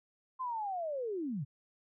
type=linear sweep; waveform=sine; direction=down; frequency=1051 to 119 Hz; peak=-34 dBFS; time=0.39-1.45 s; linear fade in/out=20 ms; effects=none